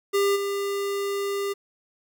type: tone with level steps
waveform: square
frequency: 400 Hz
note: G4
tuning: 35 cents sharp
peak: -20 / -26 dBFS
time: 0.13-1.54 s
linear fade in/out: 20 ms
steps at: 0.35 s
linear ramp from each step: 20 ms
effects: 9-bit